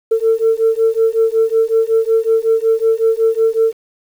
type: beating tone pair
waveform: sine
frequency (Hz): 446.8 / 452.2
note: A4 / A4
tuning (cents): +27 / +47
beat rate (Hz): 5.4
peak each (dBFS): -13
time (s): 0.11-3.73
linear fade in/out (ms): 10
effects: tanh soft clip ceiling -5 dBFS + 7-bit